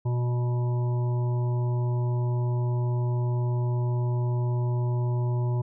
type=harmonic tone with a mistuned harmonic; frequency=121.9 Hz; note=B2; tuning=22 cents flat; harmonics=1 / 3 / 5 / 7 / 8; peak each=-23 / -36 / -42 / -43 / -43 dBFS; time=0.05-5.62 s; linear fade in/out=10 ms; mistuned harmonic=7; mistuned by=+21 cents; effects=none